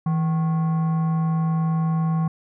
sine tone with frequency modulation, 162.9 Hz, E3, 20 cents flat, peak -17 dBFS, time 0.06-2.28 s, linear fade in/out 5 ms, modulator 928 Hz, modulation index 0.3, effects tanh soft clip ceiling -16 dBFS

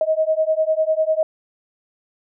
sine beating tone pair, 626 / 636 Hz, D#5 / D#5, +10 / +38 cents, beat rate 10 Hz, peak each -19 dBFS, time 0.01-1.23 s, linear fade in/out 2 ms, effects none

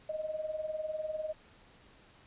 sine tone with tremolo, 622 Hz, D#5, 1 cent flat, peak -31 dBFS, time 0.09-1.33 s, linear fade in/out 5 ms, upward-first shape sine, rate 20 Hz, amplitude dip 70%, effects pink hiss -60 dBFS RMS until 2.26 s + resampled to 8000 Hz

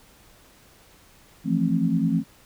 sine chord, F major seventh, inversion third, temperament equal with one note detuned, 164.81 / 174.61 / 220 / 266.2 Hz, E3 / F3 / A3 / C4, 0 / 0 / 0 / +30 cents, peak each -25 dBFS, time 1.44-2.24 s, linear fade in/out 50 ms, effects pink hiss -54 dBFS RMS until 2.45 s

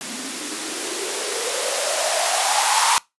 violet noise with band-pass filter sweep, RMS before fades -22 dBFS, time 0.01-2.98 s, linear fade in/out 0 ms, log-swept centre 230 to 990 Hz, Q 7.2, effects noise-tail reverb RT60 0.2 s tail -23 dB re dry + resampled to 24000 Hz

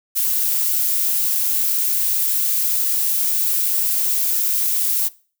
violet noise, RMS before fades -19 dBFS, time 0.15-5.09 s, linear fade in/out 20 ms, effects noise-tail reverb RT60 0.4 s tail -21 dB re dry

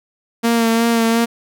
sawtooth tone with vibrato, 230 Hz, A#3, 23 cents flat, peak -9 dBFS, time 0.43-1.26 s, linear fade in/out 20 ms, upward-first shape sine, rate 2.8 Hz, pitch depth 24 cents each way, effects none

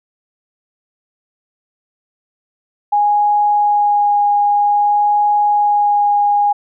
sine tone with vibrato, 825 Hz, G#5, 12 cents flat, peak -10 dBFS, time 2.92-6.53 s, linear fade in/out 10 ms, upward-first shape sine, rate 0.52 Hz, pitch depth 9 cents each way, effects none

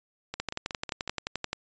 two click trains, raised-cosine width 0.2 ms, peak -13 / -17 dBFS, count 14 / 5, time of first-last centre 0.4-1.53 / 0.34-1.077 s, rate 11.5 / 5.43 Hz, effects resampled to 16000 Hz

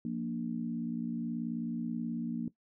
sine chord, Bb major, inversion second, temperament equal, 174.61 / 233.1 / 293.7 Hz, F3 / Bb3 / D4, 0 / 0 / 0 cents, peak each -39 / -34 / -40 dBFS, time 0.05-2.48 s, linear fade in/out 2 ms, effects noise-tail reverb RT60 0.1 s tail -17 dB re dry

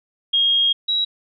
sine tone pair in turn, 3254 / 3870 Hz, G#7 / B7, -36 / -36 cents, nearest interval minor third, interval 300 cents, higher second, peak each -14 / -17 dBFS, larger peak first, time 0.33-0.73 / 0.88-1.05 s, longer first, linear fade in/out 10 ms, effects none

